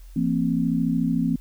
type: tone cluster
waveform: sine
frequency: 169.3 / 230.2 / 263.9 Hz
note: E3 / A#3 / C4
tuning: +46 / -22 / +15 cents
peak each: -24 dBFS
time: 0.16-1.36 s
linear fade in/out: 5 ms
effects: added 42 Hz sine -40 dBFS peak until 1.4 s + white hiss -58 dBFS RMS until 1.4 s